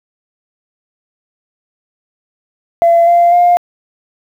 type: tone with pitch steps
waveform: sine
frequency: 679 / 691.7 / 704.6 Hz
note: F5 / F5 / F5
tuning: -49 / -17 / +15 cents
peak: -4 dBFS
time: 2.82-3.57 s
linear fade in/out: 0 ms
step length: 250 ms
effects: tanh soft clip ceiling -2 dBFS + 7-bit